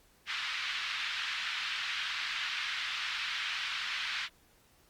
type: band-pass noise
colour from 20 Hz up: white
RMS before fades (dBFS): -36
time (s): 0.26-4.29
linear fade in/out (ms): 50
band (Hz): 1300 to 3700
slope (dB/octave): 24
effects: pink hiss -65 dBFS RMS until 4.89 s + Opus 48 kbps